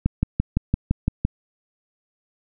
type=click train; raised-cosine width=5 ms; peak=-6 dBFS; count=8; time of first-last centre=0.06-1.25 s; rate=5.88 Hz; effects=none